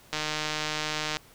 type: click train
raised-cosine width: 0.2 ms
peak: -12 dBFS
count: 160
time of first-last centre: 0.13-1.169 s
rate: 153 Hz
effects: pink hiss -55 dBFS RMS until 1.34 s